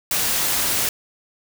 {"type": "noise", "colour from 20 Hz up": "white", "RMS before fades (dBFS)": -21, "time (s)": [0.11, 0.89], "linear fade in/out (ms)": 2, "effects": []}